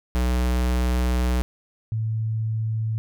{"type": "tone pair in turn", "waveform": ["square", "sine"], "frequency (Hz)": [61.74, 110.65], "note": ["B1", "A2"], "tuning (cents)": [0, 10], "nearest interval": "minor seventh", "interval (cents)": 1010, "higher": "second", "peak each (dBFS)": [-20, -22], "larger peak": "first", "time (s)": [[0.15, 1.42], [1.92, 2.98]], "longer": "first", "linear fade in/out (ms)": 0, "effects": []}